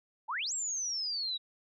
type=exponential two-way sweep; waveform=sine; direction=up then down; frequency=815 to 7730 to 3804 Hz; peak=-32 dBFS; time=0.28-1.38 s; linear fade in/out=20 ms; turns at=0.53 s; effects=none